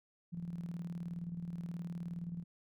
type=tone with tremolo; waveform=sine; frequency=171.5 Hz; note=F3; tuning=31 cents flat; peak=-37 dBFS; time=0.32-2.44 s; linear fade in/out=20 ms; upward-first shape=square; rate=19 Hz; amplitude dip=55%; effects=none